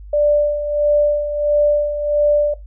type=tone with tremolo; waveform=sine; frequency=589 Hz; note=D5; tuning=5 cents sharp; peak=-10 dBFS; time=0.13-2.54 s; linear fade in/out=5 ms; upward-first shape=sine; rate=1.5 Hz; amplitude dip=65%; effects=noise-tail reverb RT60 0.2 s tail -19 dB re dry + added 50 Hz sine -33 dBFS peak until 2.66 s